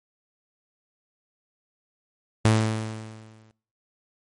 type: tone with exponential decay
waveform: sawtooth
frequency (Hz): 110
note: A2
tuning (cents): 0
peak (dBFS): -11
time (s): 2.45-3.51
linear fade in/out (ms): 0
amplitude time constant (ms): 230
effects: noise-tail reverb RT60 0.5 s tail -22 dB re dry + MP3 48 kbps